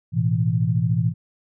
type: chord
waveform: sine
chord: A suspended second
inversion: none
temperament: just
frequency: 110 / 123.75 / 165 Hz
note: A2 / B2 / E3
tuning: 0 / +4 / +2 cents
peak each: -22 dBFS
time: 0.12-1.14 s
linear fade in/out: 50 ms
effects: none